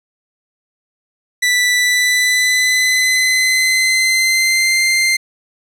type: tone with pitch glide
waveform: sawtooth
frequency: 1975.5 to 2091 Hz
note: B6 to C7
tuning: 0 to -2 cents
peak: -8 dBFS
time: 1.42-5.17 s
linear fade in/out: 10 ms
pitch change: +98 cents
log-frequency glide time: 1.76-4.83 s
effects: low-pass 11000 Hz 12 dB/octave